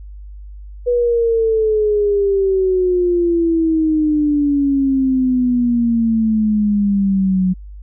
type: exponential sweep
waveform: sine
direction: down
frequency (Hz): 490 to 182.9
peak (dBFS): -12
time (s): 0.86-7.54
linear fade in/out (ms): 20
effects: added 50 Hz sine -31 dBFS peak until 7.82 s